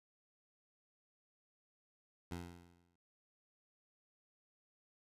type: tone with exponential decay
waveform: 15% pulse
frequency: 87 Hz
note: F2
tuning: 6 cents flat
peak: -34 dBFS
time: 2.31-2.96 s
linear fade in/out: 5 ms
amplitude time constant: 140 ms
effects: resampled to 32000 Hz

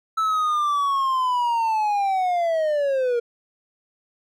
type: linear sweep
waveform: triangle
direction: down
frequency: 1318.5 to 466.2 Hz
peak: -17 dBFS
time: 0.17-3.2 s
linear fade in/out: 10 ms
effects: none

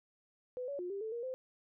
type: tone with pitch steps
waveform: sine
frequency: 501 / 564 / 357.1 / 396.9 / 440 / 471.6 / 516 Hz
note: B4 / C#5 / F4 / G4 / A4 / A#4 / C5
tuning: +25 / +30 / +39 / +22 / 0 / +20 / -24 cents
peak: -37 dBFS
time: 0.57-1.34 s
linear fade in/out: 0 ms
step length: 110 ms
effects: none

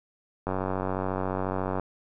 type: click train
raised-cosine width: 1 ms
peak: -15 dBFS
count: 126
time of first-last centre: 0.47-1.797 s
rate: 94.2 Hz
effects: none

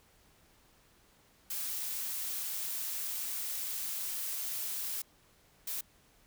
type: noise bursts at uneven times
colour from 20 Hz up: blue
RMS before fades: -37 dBFS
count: 2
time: 1.5-5.02 / 5.67-5.81 s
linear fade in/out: 5 ms
effects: pink hiss -65 dBFS RMS until 6.26 s

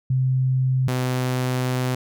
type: tone pair in turn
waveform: sine / sawtooth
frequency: 130 / 127.18 Hz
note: C3 / C3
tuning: -11 / -49 cents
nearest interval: unison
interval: 38 cents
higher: first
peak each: -17 dBFS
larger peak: neither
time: 0.1-0.88 / 0.88-1.95 s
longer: second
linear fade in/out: 5 ms
effects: none

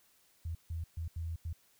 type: tone bursts at uneven times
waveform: sine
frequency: 82.41 Hz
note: E2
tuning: in tune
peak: -35 dBFS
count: 5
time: 0.45-0.55 / 0.7-0.84 / 0.97-1.08 / 1.16-1.36 / 1.45-1.53 s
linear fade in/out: 5 ms
effects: white hiss -68 dBFS RMS until 1.79 s

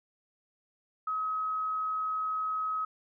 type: tone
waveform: sine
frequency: 1274 Hz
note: D#6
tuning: 41 cents sharp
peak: -29 dBFS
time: 1.07-2.85 s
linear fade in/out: 5 ms
effects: none

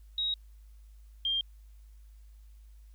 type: tone pair in turn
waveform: sine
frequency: 3800 / 3195 Hz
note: A#7 / G7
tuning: +33 / +32 cents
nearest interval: minor third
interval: 301 cents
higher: first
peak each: -28 / -27 dBFS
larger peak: second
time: 0.18-0.34 / 1.25-1.41 s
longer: neither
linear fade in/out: 2 ms
effects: added 52 Hz sine -50 dBFS peak until 2.94 s + white hiss -72 dBFS RMS until 2.94 s

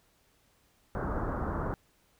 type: low-pass noise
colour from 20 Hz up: pink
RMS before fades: -33 dBFS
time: 0.95-1.74 s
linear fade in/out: 0 ms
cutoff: 1500 Hz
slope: 48 dB/octave
effects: pink hiss -68 dBFS RMS until 2.19 s

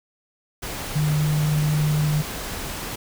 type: tone in noise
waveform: sine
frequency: 150.7 Hz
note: D3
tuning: 45 cents sharp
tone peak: -18 dBFS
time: 0.95-2.22 s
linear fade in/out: 10 ms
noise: pink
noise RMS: -31 dBFS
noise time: 0.62-2.96 s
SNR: +10 dB
effects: none

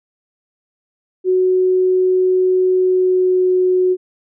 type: tone with pitch glide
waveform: sine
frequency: 370 to 367.4 Hz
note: F#4 to F#4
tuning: 0 to -12 cents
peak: -11 dBFS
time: 1.24-3.97 s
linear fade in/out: 50 ms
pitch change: -12 cents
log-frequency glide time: 2.74-3.54 s
effects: none

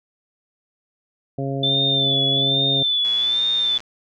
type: harmonic tone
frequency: 136.8 Hz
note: C#3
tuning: 23 cents flat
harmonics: 1 / 2 / 3 / 4 / 5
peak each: -25 / -28 / -30 / -31 / -32 dBFS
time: 1.38-2.83 s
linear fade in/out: 5 ms
type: tone with vibrato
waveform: sine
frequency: 3520 Hz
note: A7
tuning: in tune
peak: -17 dBFS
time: 1.63-3.78 s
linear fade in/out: 5 ms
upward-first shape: sine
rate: 1.2 Hz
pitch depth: 61 cents each way
type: click train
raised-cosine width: 0.2 ms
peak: -20 dBFS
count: 90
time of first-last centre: 3.05-3.804 s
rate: 118 Hz
effects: none

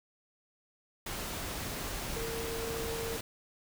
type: tone in noise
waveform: sine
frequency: 457.1 Hz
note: A#4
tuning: 34 cents flat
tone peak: -37 dBFS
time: 2.16-3.17 s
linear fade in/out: 5 ms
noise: pink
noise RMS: -38 dBFS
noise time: 1.06-3.21 s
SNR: -2 dB
effects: none

